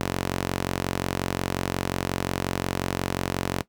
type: tone with high-pass filter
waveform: sawtooth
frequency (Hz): 45.6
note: F#1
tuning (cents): -24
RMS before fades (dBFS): -28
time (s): 0-3.62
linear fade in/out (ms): 0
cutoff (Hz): 150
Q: 0.57
effects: noise-tail reverb RT60 0.1 s tail -17 dB re dry